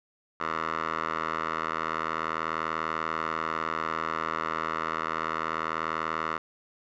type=tone with band-pass filter; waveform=10% pulse; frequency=80.3 Hz; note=E2; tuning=45 cents flat; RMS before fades=-31 dBFS; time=0.4-6.38 s; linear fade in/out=5 ms; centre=1300 Hz; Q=2.5; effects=resampled to 16000 Hz